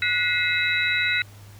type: tone cluster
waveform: sine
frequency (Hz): 1465 / 1941 / 2107 / 2572 / 3893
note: F#6 / B6 / C7 / E7 / B7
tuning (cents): -18 / -31 / +12 / -43 / -26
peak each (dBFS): -26 / -28 / -25 / -27 / -27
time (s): 0.02-1.22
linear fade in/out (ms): 2
effects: added 102 Hz sine -43 dBFS peak until 1.59 s + pink hiss -51 dBFS RMS until 1.59 s